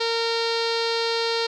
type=tone with low-pass filter; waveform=sawtooth; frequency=460 Hz; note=A#4; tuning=23 cents flat; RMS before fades=-24 dBFS; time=0-1.47 s; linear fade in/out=10 ms; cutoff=4400 Hz; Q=5; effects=none